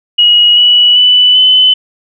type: tone with pitch steps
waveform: sine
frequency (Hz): 2900 / 2940 / 2982 / 3023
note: F#7 / F#7 / F#7 / F#7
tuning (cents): -35 / -12 / +13 / +36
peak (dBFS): -3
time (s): 0.18-1.74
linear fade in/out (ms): 10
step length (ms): 390
effects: none